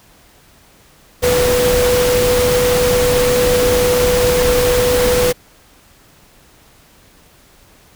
sine tone in noise, 493.9 Hz, B4, in tune, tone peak -12 dBFS, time 1.22-5.33 s, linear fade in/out 20 ms, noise pink, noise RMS -18 dBFS, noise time 1.22-5.33 s, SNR +3 dB, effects pink hiss -48 dBFS RMS until 7.95 s

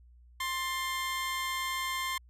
20% pulse tone pair together, 1053 / 1771 Hz, C6 / A6, +11 / +11 cents, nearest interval major sixth, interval 900 cents, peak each -27 / -36 dBFS, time 0.4-2.18 s, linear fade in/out 5 ms, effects added 60 Hz sine -54 dBFS peak until 2.29 s + resampled to 32000 Hz

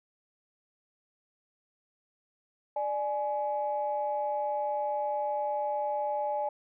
sine tone pair together, 592 / 840.6 Hz, D5 / G#5, +14 / +21 cents, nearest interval tritone, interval 607 cents, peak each -31 / -30 dBFS, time 2.76-6.49 s, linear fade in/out 5 ms, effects tanh soft clip ceiling -20 dBFS

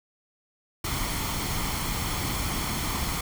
pink noise with comb filter, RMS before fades -29 dBFS, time 0.84-3.21 s, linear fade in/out 5 ms, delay 0.92 ms, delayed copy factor +0.5, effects none

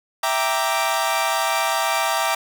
sawtooth chord, E half-diminished seventh, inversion none, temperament equal, 659.3 / 784 / 932.3 / 1174.7 Hz, E5 / G5 / Bb5 / D6, 0 / 0 / 0 / 0 cents, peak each -21 dBFS, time 0.23-2.35 s, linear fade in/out 5 ms, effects none

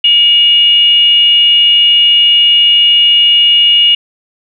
sine tone with frequency modulation, 2867 Hz, F7, 45 cents sharp, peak -4 dBFS, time 0.04-3.95 s, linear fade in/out 5 ms, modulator 566 Hz, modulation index 0.27, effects none

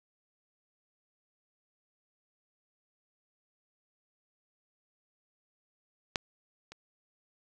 clicks, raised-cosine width 0.2 ms, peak -11 / -29 dBFS, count 2, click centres 6.158 / 6.72 s, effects none

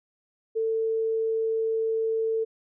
sine tone, 446.7 Hz, A4, 26 cents sharp, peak -23 dBFS, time 0.55-2.45 s, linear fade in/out 20 ms, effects none

